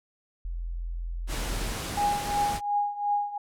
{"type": "tone", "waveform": "sine", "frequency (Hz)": 42.46, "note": "F1", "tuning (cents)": -48, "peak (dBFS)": -30, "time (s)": [0.45, 1.72], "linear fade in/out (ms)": 0}
{"type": "low-pass noise", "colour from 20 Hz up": "pink", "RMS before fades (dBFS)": -34, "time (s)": [1.27, 2.61], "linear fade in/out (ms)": 50, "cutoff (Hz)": 12000, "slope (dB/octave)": 24}
{"type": "tone with tremolo", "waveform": "sine", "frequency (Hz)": 821, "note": "G#5", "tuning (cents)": -20, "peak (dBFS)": -21, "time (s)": [1.97, 3.38], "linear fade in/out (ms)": 5, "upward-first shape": "triangle", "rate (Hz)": 2.8, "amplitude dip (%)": 85}
{"effects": []}